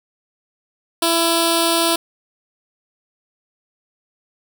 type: tone with notch filter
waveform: 5% pulse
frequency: 334.2 Hz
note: E4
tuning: 24 cents sharp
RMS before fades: -17 dBFS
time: 1.02-1.96 s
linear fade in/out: 5 ms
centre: 2000 Hz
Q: 0.76
effects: 7-bit